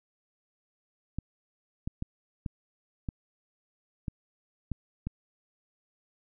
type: clicks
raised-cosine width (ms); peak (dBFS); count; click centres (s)
5; -20; 8; 1.186 / 1.875 / 2.024 / 2.462 / 3.088 / 4.082 / 4.717 / 5.07
effects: none